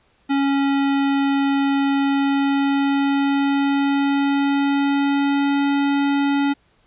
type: tone with pitch glide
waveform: square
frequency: 277.2 to 281.4 Hz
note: C#4 to C#4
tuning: 0 to +26 cents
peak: -17 dBFS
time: 0.29-6.54 s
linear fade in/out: 20 ms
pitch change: +26 cents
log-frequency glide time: 1.96-5.68 s
effects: pink hiss -60 dBFS RMS until 6.86 s + resampled to 8000 Hz